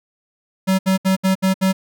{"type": "tone bursts", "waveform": "square", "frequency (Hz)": 189.8, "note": "F#3", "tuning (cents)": 44, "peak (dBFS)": -14, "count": 6, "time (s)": [0.67, 1.73], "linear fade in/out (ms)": 20, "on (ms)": 120, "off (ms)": 68, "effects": []}